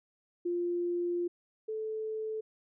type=tone pair in turn; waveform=sine; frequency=349.2 / 436.6 Hz; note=F4 / A4; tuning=0 / -13 cents; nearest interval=major third; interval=387 cents; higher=second; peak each=-29 / -33 dBFS; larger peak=first; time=0.45-1.28 / 1.68-2.41 s; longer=first; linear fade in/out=10 ms; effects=none